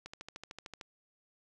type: click train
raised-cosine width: 0.2 ms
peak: -27 dBFS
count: 11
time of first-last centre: 0.06-0.812 s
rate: 13.3 Hz
effects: none